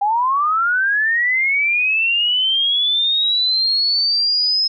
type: linear sweep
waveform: sine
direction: up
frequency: 792 to 5160 Hz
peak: -14 dBFS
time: 0.01-4.68 s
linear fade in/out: 10 ms
effects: none